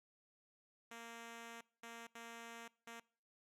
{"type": "tone bursts at uneven times", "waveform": "5% pulse", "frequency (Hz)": 231.7, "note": "A#3", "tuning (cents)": -10, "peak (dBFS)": -39, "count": 4, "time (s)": [[0.91, 1.61], [1.83, 2.07], [2.15, 2.68], [2.87, 3]], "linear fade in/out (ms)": 5, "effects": ["noise-tail reverb RT60 0.5 s tail -24 dB re dry", "low-pass 11000 Hz 12 dB/octave"]}